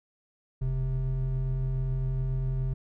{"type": "tone pair together", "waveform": "triangle", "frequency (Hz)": [41.2, 130.81], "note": ["E1", "C3"], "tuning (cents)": [0, 0], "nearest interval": "octave + minor sixth", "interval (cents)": 2000, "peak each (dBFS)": [-28, -26], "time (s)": [0.61, 2.74], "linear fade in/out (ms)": 10, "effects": []}